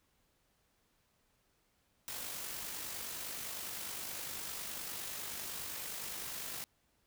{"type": "noise with amplitude modulation", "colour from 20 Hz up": "white", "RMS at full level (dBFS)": -41, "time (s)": [2.08, 6.64], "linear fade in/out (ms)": 0, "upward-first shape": "sine", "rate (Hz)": 49.8, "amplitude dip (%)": 35, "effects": ["pink hiss -75 dBFS RMS until 7.06 s"]}